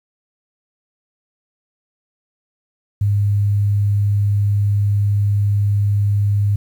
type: tone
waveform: sine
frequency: 101.9 Hz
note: G#2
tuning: 32 cents flat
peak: -13 dBFS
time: 3.01-6.56 s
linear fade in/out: 5 ms
effects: 8-bit